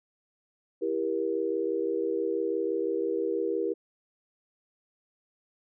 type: chord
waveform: sine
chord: E diminished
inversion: none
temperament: just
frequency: 329.6 / 395.6 / 474.7 Hz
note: E4 / G4 / Bb4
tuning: 0 / +16 / +31 cents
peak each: -32 / -30 / -30 dBFS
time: 0.81-3.74 s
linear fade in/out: 20 ms
effects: none